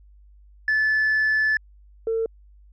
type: tone pair in turn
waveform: sine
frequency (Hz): 1738 / 450.3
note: A6 / A4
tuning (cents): -22 / +40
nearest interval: octave + major seventh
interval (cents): 2338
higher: first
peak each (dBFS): -16 / -20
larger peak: first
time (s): 0.68-1.57 / 2.07-2.26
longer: first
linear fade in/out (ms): 2
effects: tanh soft clip ceiling -16 dBFS + added 50 Hz sine -48 dBFS peak until 2.72 s